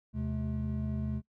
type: tone cluster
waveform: triangle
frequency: 78 / 128.6 / 213.7 Hz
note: D#2 / C3 / G#3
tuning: +5 / -30 / +50 cents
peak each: -34 / -34 / -33 dBFS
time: 0.13-1.22 s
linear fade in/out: 50 ms
effects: noise-tail reverb RT60 0.1 s tail -22 dB re dry